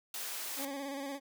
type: high-pass noise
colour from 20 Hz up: white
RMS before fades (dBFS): -40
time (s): 0.14-0.65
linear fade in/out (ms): 2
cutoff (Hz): 450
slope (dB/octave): 12
type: tone with vibrato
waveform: 20% pulse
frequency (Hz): 277.2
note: C#4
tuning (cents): 0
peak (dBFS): -33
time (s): 0.56-1.2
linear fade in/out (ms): 50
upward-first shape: square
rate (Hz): 17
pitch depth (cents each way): 37
type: noise with exponential decay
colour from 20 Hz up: white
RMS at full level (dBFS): -47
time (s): 0.58-0.98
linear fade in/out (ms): 5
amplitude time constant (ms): 86
effects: none